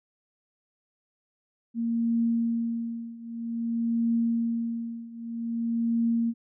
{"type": "tone with tremolo", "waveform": "sine", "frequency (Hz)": 231.5, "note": "A#3", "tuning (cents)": -12, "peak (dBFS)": -21, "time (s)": [1.74, 6.34], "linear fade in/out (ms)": 50, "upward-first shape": "triangle", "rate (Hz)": 0.52, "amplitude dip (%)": 90, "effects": []}